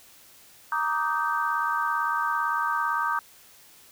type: chord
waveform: sine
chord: Eb major seventh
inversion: second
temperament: just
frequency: 933.4 / 1166.7 / 1244.5 / 1555.6 Hz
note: Bb5 / D6 / Eb6 / G6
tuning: +2 / -12 / 0 / -14 cents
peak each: -29 dBFS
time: 0.72-3.19 s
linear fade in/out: 2 ms
effects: white hiss -53 dBFS RMS until 3.91 s